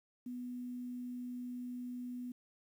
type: tone with quantisation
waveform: sine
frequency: 246.9 Hz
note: B3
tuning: in tune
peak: -40 dBFS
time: 0.26-2.32 s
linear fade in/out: 5 ms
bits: 11
effects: none